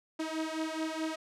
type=beating tone pair; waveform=sawtooth; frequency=315.4 / 320.1 Hz; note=D#4 / D#4; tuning=+24 / +49 cents; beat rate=4.7 Hz; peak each=-32 / -32 dBFS; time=0.19-1.16 s; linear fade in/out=10 ms; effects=low-pass 8000 Hz 12 dB/octave